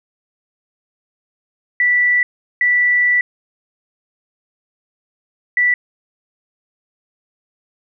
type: tone bursts at uneven times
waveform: sine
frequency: 1965 Hz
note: B6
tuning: 9 cents flat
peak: -11 dBFS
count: 3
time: 1.8-2.23 / 2.61-3.21 / 5.57-5.74 s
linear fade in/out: 2 ms
effects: none